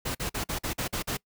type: noise bursts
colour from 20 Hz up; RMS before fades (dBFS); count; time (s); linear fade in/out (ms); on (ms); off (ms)
pink; -31; 8; 0.05-1.172; 10; 100; 46
effects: noise-tail reverb RT60 0.1 s tail -24 dB re dry